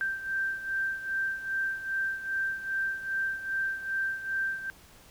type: beating tone pair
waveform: sine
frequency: 1568 / 1570.5 Hz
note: G6 / G6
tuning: 0 / +3 cents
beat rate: 2.5 Hz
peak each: -30 / -35 dBFS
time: 0.01-4.7 s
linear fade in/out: 0 ms
effects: pink hiss -55 dBFS RMS until 5.1 s